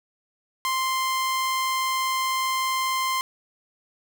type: tone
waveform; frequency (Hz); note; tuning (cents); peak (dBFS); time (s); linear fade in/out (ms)
sawtooth; 1046.5; C6; 0; -19; 0.65-3.21; 0
effects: none